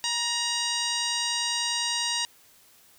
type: harmonic tone with a mistuned harmonic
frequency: 950 Hz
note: A#5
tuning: 33 cents sharp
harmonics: 1 / 2 / 3 / 4 / 5 / 6 / 7 / 8 / 9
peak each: -35 / -35 / -32 / -32 / -32 / -34 / -38 / -42 / -37 dBFS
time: 0.04-2.25 s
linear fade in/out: 0 ms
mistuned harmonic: 2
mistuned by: -34 cents
effects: white hiss -57 dBFS RMS until 2.98 s